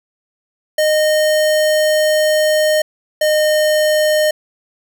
square tone pair in turn, 615 / 612.3 Hz, D#5 / D#5, -20 / -28 cents, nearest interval unison, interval 8 cents, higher first, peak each -12 dBFS, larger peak neither, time 0.78-2.82 / 3.21-4.31 s, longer first, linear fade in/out 5 ms, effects none

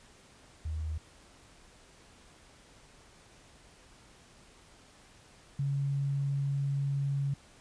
sine tone pair in turn, 78.3 / 139.51 Hz, D#2 / C#3, +11 / +11 cents, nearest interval minor seventh, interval 1000 cents, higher second, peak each -32 / -28 dBFS, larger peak second, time 0.65-0.98 / 5.59-7.34 s, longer second, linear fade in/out 5 ms, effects pink hiss -58 dBFS RMS until 7.6 s + resampled to 22050 Hz

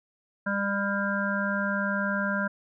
harmonic tone, 199.9 Hz, G3, 34 cents sharp, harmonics 1 / 3 / 5 / 7 / 8, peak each -29 / -33 / -36 / -31 / -31 dBFS, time 0.46-2.48 s, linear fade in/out 10 ms, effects none

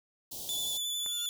white band-stop noise, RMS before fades -41 dBFS, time 0.31-0.78 s, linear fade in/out 10 ms, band 870 to 3200 Hz, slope 48 dB/octave
sawtooth tone with vibrato, 3477 Hz, A7, 21 cents flat, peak -29 dBFS, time 0.49-1.29 s, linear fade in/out 0 ms, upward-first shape sine, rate 11 Hz, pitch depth 17 cents each way
15% pulse tone with exponential growth, 1413 Hz, F6, 20 cents sharp, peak -38 dBFS, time 0.75-1.26 s, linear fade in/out 0 ms, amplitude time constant 110 ms
click, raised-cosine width 0.5 ms, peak -31 dBFS, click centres 1.062 s
effects none

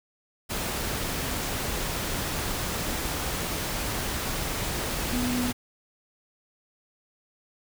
sine tone in noise, 246.9 Hz, B3, in tune, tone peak -26 dBFS, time 5.12-5.52 s, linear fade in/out 20 ms, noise pink, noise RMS -30 dBFS, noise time 0.49-5.53 s, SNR +1 dB, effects none

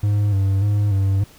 triangle tone with vibrato, 100.2 Hz, G2, 38 cents sharp, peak -13 dBFS, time 0.03-1.24 s, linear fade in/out 5 ms, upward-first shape square, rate 1.7 Hz, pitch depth 49 cents each way, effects pink hiss -48 dBFS RMS until 1.38 s

